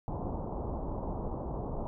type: low-pass noise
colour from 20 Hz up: pink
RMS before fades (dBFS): -36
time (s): 0.08-1.87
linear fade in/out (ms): 0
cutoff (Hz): 1000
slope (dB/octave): 48
effects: none